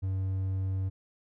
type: tone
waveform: triangle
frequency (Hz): 95.2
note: F#2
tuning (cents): +50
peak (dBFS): -26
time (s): 0.02-0.9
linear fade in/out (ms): 20
effects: none